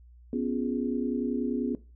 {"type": "chord", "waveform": "sine", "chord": "C# dominant seventh", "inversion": "third", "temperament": "equal", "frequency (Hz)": [246.9, 277.2, 349.2, 415.3], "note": ["B3", "C#4", "E#4", "G#4"], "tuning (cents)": [0, 0, 0, 0], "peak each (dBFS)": [-29, -32, -35, -35], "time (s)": [0.33, 1.75], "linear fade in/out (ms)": 2, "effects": ["noise-tail reverb RT60 0.3 s tail -17 dB re dry", "added 60 Hz sine -50 dBFS peak until 1.95 s"]}